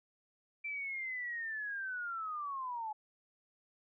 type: linear sweep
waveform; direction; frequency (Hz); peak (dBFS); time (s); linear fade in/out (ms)
sine; down; 2349 to 841; -37; 0.64-2.93; 10
effects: none